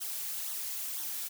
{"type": "noise with flanger", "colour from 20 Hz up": "blue", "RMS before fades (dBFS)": -37, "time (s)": [0, 1.29], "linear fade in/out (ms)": 20, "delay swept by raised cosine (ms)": [0.4, 3.3], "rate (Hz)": 2, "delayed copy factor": -0.6, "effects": []}